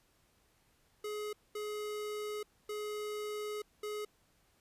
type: tone bursts at uneven times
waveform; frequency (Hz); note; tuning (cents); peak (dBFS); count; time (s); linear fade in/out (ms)
square; 420.9; G#4; +23; -38; 4; 1.04-1.33 / 1.55-2.43 / 2.69-3.62 / 3.83-4.05; 5
effects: pink hiss -71 dBFS RMS until 4.6 s + resampled to 32000 Hz